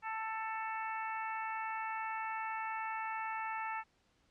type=harmonic tone; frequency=442.6 Hz; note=A4; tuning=10 cents sharp; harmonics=2 / 3 / 4 / 5 / 6; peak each=-39 / -43 / -45 / -47 / -49 dBFS; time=0.02-3.84 s; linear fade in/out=50 ms; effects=pink hiss -73 dBFS RMS until 4.3 s + low-pass 6000 Hz 12 dB/octave